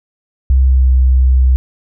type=tone with pitch glide; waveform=sine; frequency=65.4 to 64.2 Hz; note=C2 to C2; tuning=0 to -32 cents; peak=-6 dBFS; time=0.5-1.56 s; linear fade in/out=0 ms; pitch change=-32 cents; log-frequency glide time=0.63-0.91 s; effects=none